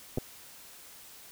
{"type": "clicks", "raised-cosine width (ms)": 2, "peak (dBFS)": -18, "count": 2, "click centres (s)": [0.175, 0.183], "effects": ["white hiss -51 dBFS RMS until 1.31 s"]}